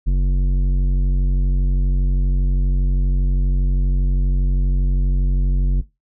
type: tone with tanh clipping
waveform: triangle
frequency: 46.25 Hz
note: F#1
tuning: in tune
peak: -15 dBFS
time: 0.06-5.82 s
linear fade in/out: 20 ms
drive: 15 dB
effects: noise-tail reverb RT60 0.2 s tail -17 dB re dry